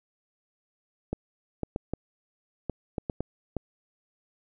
clicks, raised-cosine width 2 ms, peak -16 dBFS, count 9, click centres 1.13 / 1.633 / 1.761 / 1.936 / 2.697 / 2.982 / 3.098 / 3.206 / 3.567 s, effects none

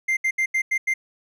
triangle tone bursts at uneven times, 2093 Hz, C7, in tune, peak -17 dBFS, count 6, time 0.08-0.17 / 0.24-0.31 / 0.38-0.46 / 0.54-0.62 / 0.71-0.78 / 0.87-0.94 s, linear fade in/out 10 ms, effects none

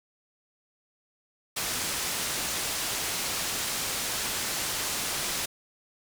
white low-pass noise, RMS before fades -31 dBFS, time 1.56-5.46 s, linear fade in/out 10 ms, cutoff 9500 Hz, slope 12 dB/octave, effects none

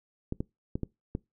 clicks, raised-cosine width 3 ms, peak -18 dBFS, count 5, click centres 0.324 / 0.405 / 0.755 / 0.833 / 1.151 s, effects noise-tail reverb RT60 0.2 s tail -23 dB re dry

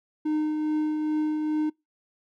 triangle tone with tremolo, 306.5 Hz, D#4, 26 cents flat, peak -20 dBFS, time 0.25-1.7 s, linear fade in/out 10 ms, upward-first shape triangle, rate 2.4 Hz, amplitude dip 35%, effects noise-tail reverb RT60 0.2 s tail -25 dB re dry

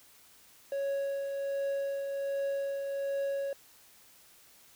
triangle tone with tremolo, 554.4 Hz, C#5, in tune, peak -27 dBFS, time 0.72-3.53 s, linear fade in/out 2 ms, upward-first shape triangle, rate 1.3 Hz, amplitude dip 40%, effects white hiss -59 dBFS RMS until 4.75 s

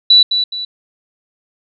sine tone with echo, 3951 Hz, B7, in tune, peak -4 dBFS, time 0.1-0.23 s, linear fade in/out 5 ms, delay 210 ms, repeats 2, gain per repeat -8 dB, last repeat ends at 0.65 s, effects none

